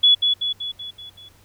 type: tone with echo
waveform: sine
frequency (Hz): 3400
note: G#7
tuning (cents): +40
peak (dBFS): -10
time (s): 0.03-0.15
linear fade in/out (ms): 10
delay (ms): 190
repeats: 6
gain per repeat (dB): -5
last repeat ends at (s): 1.29
effects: added 96 Hz sine -55 dBFS peak until 1.44 s + pink hiss -55 dBFS RMS until 1.44 s